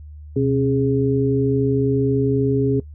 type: tone cluster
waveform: sine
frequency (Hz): 127.6 / 271.4 / 413.7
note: C3 / C#4 / G#4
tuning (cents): -43 / -36 / -7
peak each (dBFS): -20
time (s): 0.36-2.8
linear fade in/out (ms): 5
effects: noise-tail reverb RT60 0.1 s tail -19 dB re dry + added 75 Hz sine -35 dBFS peak until 2.94 s